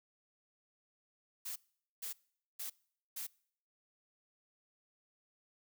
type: noise bursts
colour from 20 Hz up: blue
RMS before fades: -42 dBFS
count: 4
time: 1.45-3.27 s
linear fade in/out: 10 ms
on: 110 ms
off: 460 ms
effects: noise-tail reverb RT60 0.6 s tail -24 dB re dry